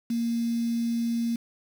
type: tone with quantisation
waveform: sine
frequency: 232.9 Hz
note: A#3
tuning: 1 cent flat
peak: -24 dBFS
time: 0.1-1.36 s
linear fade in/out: 5 ms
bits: 7
effects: none